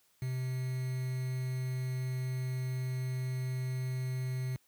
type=tone with quantisation; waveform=triangle; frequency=128.6 Hz; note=C3; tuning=30 cents flat; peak=-30 dBFS; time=0.22-4.56 s; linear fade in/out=0 ms; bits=8; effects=white hiss -70 dBFS RMS until 4.67 s + high-pass 60 Hz 12 dB/octave